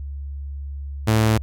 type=tone; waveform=sawtooth; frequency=110 Hz; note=A2; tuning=in tune; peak=-11 dBFS; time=1.07-1.38 s; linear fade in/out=10 ms; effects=added 70 Hz sine -28 dBFS peak until 1.42 s + AAC 64 kbps